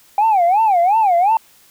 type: tone with vibrato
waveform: sine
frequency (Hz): 784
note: G5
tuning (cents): 0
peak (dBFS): -9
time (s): 0.18-1.37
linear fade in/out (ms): 2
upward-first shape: sine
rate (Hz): 2.8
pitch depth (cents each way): 240
effects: tanh soft clip ceiling -8 dBFS + white hiss -50 dBFS RMS until 1.7 s